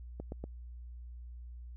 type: clicks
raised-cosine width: 2 ms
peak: -27 dBFS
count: 3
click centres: 0.2 / 0.321 / 0.44 s
effects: added 60 Hz sine -44 dBFS peak until 1.76 s